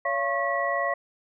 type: tone cluster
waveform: sine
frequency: 563 / 685 / 1091 / 1936 Hz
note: C#5 / F5 / C#6 / B6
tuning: +27 / -34 / -28 / -35 cents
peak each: -29 dBFS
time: 0.05-0.94 s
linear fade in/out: 5 ms
effects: none